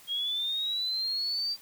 sine linear sweep, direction up, 3244 to 4699 Hz, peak -28 dBFS, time 0.07-1.57 s, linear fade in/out 50 ms, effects white hiss -54 dBFS RMS until 1.61 s

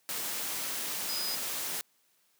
sine tone in noise, 4978 Hz, D#8, in tune, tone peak -34 dBFS, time 1.09-1.35 s, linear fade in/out 0 ms, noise white, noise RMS -35 dBFS, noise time 0.09-1.81 s, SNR -2 dB, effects white hiss -70 dBFS RMS until 2.39 s + high-pass 150 Hz 12 dB/octave

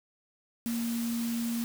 sine tone in noise, 233.1 Hz, A#3, in tune, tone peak -29 dBFS, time 0.66-1.64 s, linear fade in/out 0 ms, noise white, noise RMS -41 dBFS, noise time 0.66-1.64 s, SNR +9 dB, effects none

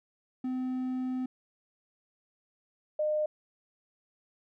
triangle / sine tone pair in turn, 255.9 / 608.6 Hz, C4 / D#5, -38 / -38 cents, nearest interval octave + minor third, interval 1500 cents, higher second, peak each -28 / -26 dBFS, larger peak second, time 0.44-1.26 / 2.99-3.26 s, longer first, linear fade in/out 5 ms, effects none

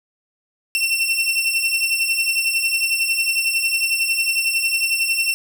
sawtooth beating tone pair, 2700 / 2711 Hz, E7 / E7, +41 / +48 cents, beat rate 11 Hz, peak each -19 / -16 dBFS, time 0.75-5.34 s, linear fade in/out 0 ms, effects none

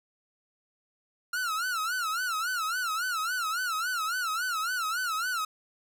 45% pulse tone with vibrato, 1383 Hz, F6, 17 cents flat, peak -28 dBFS, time 1.33-5.45 s, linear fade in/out 5 ms, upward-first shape sine, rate 3.6 Hz, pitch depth 160 cents each way, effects none

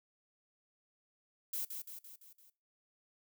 violet noise with echo, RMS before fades -38 dBFS, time 1.53-1.65 s, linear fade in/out 5 ms, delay 170 ms, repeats 5, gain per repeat -5 dB, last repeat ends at 2.5 s, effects noise-tail reverb RT60 0.3 s tail -20 dB re dry

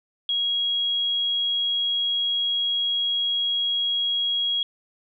sine tone, 3300 Hz, G#7, 12 cents flat, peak -21 dBFS, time 0.29-4.63 s, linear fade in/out 2 ms, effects none

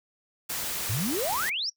white noise, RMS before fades -32 dBFS, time 0.49-1.5 s, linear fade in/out 10 ms
sine exponential sweep, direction up, 92.5 to 5920 Hz, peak -27 dBFS, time 0.89-1.7 s, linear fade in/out 10 ms
effects noise-tail reverb RT60 0.1 s tail -22 dB re dry

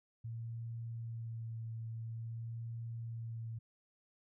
sine tone with vibrato, 114.4 Hz, A#2, 32 cents flat, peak -40 dBFS, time 0.24-3.59 s, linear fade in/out 10 ms, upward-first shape sine, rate 0.49 Hz, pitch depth 18 cents each way, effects none

